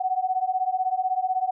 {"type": "beating tone pair", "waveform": "sine", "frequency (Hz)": [739, 755], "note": ["F#5", "F#5"], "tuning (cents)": [-2, 35], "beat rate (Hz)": 16, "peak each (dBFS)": -25, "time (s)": [0, 1.51], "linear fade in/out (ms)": 10, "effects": []}